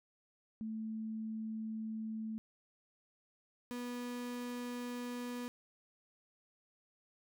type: tone pair in turn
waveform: sine / 35% pulse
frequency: 220 / 244.3 Hz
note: A3 / B3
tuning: 0 / -19 cents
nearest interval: major second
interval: 181 cents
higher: second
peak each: -38 / -38 dBFS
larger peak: neither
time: 0.61-2.38 / 3.71-5.48 s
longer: neither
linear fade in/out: 0 ms
effects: none